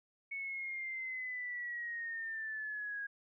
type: linear sweep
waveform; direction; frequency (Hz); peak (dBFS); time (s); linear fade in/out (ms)
sine; down; 2217 to 1637; -38; 0.31-3.07; 10
effects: none